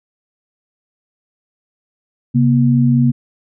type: tone pair together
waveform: sine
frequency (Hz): 134.08 / 238.9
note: C3 / A#3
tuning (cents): +43 / +43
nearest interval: minor seventh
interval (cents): 1000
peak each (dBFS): -12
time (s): 2.34-3.12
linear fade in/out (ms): 20
effects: none